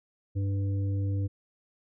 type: harmonic tone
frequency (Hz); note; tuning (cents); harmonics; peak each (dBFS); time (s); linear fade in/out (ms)
98.6; G2; +11; 1 / 3 / 5; -26 / -38 / -45; 0.35-1.28; 20
effects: none